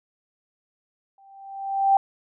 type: tone with exponential growth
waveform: sine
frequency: 784 Hz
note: G5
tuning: in tune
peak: -12 dBFS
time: 1.18-1.97 s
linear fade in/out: 2 ms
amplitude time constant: 170 ms
effects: none